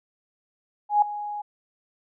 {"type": "tone with ADSR envelope", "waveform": "sine", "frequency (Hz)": 830.6, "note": "G#5", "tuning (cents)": 0, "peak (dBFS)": -13, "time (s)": [0.89, 1.42], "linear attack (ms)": 130, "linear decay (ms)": 4, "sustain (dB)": -16, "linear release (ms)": 10, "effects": []}